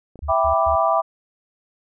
clicks, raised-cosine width 2 ms, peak -28 / -24 dBFS, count 2, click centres 0.157 / 0.191 s
sine tone bursts, 72.9 Hz, D2, 12 cents flat, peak -26 dBFS, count 3, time 0.22-0.76 s, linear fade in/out 10 ms, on 100 ms, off 120 ms
sine chord, E minor seventh, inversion none, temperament equal, 659.3 / 784 / 987.8 / 1174.7 Hz, E5 / G5 / B5 / D6, 0 / 0 / 0 / 0 cents, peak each -19 / -22 / -23 / -21 dBFS, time 0.28-1.02 s, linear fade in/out 20 ms
effects none

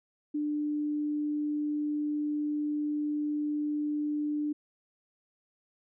sine tone, 297.4 Hz, D4, 22 cents sharp, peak -28 dBFS, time 0.34-4.53 s, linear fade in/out 10 ms, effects none

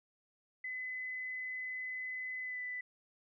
sine tone with pitch glide, 2019 to 1993.5 Hz, B6 to B6, +38 to +16 cents, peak -38 dBFS, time 0.64-2.81 s, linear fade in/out 5 ms, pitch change -22 cents, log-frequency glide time 2.42-2.6 s, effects none

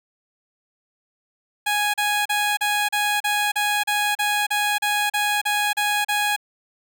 15% pulse tone bursts, 830 Hz, G#5, 1 cent flat, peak -13 dBFS, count 15, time 1.66-6.364 s, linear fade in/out 10 ms, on 280 ms, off 36 ms, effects none

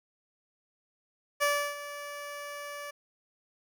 15% pulse tone with ADSR envelope, 579 Hz, D5, 25 cents flat, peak -17 dBFS, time 1.4-2.91 s, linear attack 27 ms, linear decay 320 ms, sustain -15 dB, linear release 9 ms, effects none

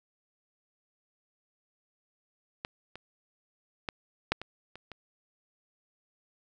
clicks, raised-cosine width 0.3 ms, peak -18 / -27 / -16 / -9 / -23 / -29 / -27 dBFS, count 7, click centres 2.649 / 2.956 / 3.888 / 4.32 / 4.416 / 4.756 / 4.917 s, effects none

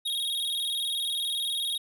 square tone with vibrato, 3522 Hz, A7, 1 cent sharp, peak -28 dBFS, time 0.05-1.78 s, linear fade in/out 10 ms, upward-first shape square, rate 20 Hz, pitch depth 110 cents each way, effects none

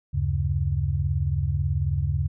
sine tone cluster, 76.2 / 94.5 / 138.2 Hz, D#2 / F#2 / C#3, -36 / +37 / -5 cents, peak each -26 dBFS, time 0.13-2.28 s, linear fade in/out 20 ms, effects none

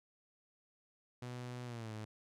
sawtooth tone with pitch glide, 123.47 to 108.11 Hz, B2 to A2, 0 to -30 cents, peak -39 dBFS, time 1.22-2.05 s, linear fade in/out 5 ms, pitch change -230 cents, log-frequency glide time 1.65-1.93 s, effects low-pass 9000 Hz 12 dB/octave

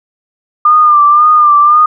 sine tone with vibrato, 1200 Hz, D6, 37 cents sharp, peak -3 dBFS, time 0.65-1.86 s, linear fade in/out 5 ms, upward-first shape sine, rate 1.9 Hz, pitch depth 46 cents each way, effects none

